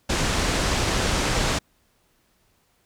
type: low-pass noise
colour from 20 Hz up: pink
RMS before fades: -23 dBFS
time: 0.09-1.59 s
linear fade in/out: 10 ms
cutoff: 8200 Hz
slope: 24 dB/octave
effects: pink hiss -65 dBFS RMS until 2.85 s